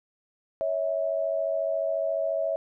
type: tone pair together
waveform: sine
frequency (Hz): 556 / 650.2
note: C#5 / E5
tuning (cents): +5 / -24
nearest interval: minor third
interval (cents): 271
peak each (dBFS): -29 / -26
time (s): 0.61-2.56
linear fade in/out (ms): 0
effects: none